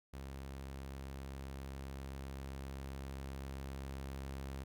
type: tone with level ramp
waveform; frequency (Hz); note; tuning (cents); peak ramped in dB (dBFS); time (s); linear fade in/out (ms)
sawtooth; 67.6; C#2; -43; -41 to -38; 0.13-4.64; 10
effects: none